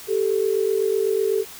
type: tone pair together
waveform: sine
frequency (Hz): 392 / 440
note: G4 / A4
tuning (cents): 0 / 0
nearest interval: major second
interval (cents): 200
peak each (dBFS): -21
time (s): 0.07-1.45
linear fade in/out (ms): 50
effects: white hiss -40 dBFS RMS until 1.59 s